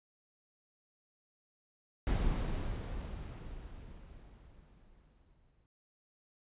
brown noise with exponential decay, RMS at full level -30 dBFS, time 2.07-5.66 s, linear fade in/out 0 ms, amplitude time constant 780 ms, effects resampled to 8000 Hz

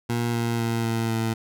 20% pulse tone with pitch steps, 118.4 / 116.97 / 115.56 / 114.17 / 112.79 Hz, A#2 / A#2 / A#2 / A#2 / A2, +27 / +6 / -15 / -36 / +43 cents, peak -18 dBFS, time 0.09-1.34 s, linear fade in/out 10 ms, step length 250 ms, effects none

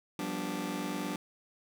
sawtooth chord, G dominant seventh, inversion third, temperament just, 176.4 / 196 / 245 / 294 Hz, F3 / G3 / B3 / D4, +18 / 0 / -14 / +2 cents, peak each -37 / -35 / -37 / -33 dBFS, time 0.19-1.16 s, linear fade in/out 2 ms, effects none

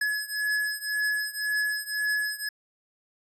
square beating tone pair, 1698 / 1699.9 Hz, G#6 / G#6, +38 / +40 cents, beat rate 1.9 Hz, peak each -29 / -31 dBFS, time 0.01-2.49 s, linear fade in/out 5 ms, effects resampled to 32000 Hz

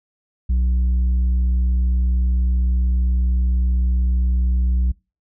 triangle tone with tanh clipping, 61.74 Hz, B1, in tune, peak -16 dBFS, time 0.49-4.92 s, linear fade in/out 10 ms, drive 9 dB, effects noise-tail reverb RT60 0.3 s tail -25 dB re dry

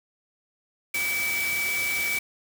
sine tone in noise, 2296 Hz, D7, 40 cents flat, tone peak -25 dBFS, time 0.94-2.19 s, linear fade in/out 5 ms, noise white, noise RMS -32 dBFS, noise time 0.94-2.19 s, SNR +4 dB, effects none

